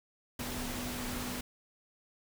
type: tone in noise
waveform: sine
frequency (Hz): 246.9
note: B3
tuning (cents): 0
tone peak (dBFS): -41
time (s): 0.39-1.41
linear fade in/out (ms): 5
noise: pink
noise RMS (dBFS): -39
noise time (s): 0.39-1.41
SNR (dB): -5
effects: none